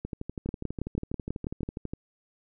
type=two click trains; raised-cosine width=3 ms; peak=-21 / -17 dBFS; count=24 / 8; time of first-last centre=0.05-1.935 / 0.49-1.632 s; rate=12.2 / 6.13 Hz; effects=none